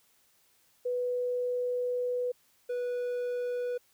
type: tone pair in turn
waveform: sine / triangle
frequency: 493.9 / 490.5 Hz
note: B4 / B4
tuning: 0 / -12 cents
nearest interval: unison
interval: 12 cents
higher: first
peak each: -28 dBFS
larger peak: neither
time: 0.85-2.32 / 2.69-3.78 s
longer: first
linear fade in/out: 10 ms
effects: white hiss -67 dBFS RMS until 3.93 s